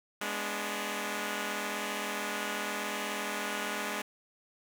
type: chord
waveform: 5% pulse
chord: G# diminished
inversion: none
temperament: equal with one note detuned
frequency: 207.7 / 246.9 / 290.6 Hz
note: G#3 / B3 / D4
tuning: 0 / 0 / -18 cents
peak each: -24 / -29 / -27 dBFS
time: 0.21-4.02 s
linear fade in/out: 5 ms
effects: none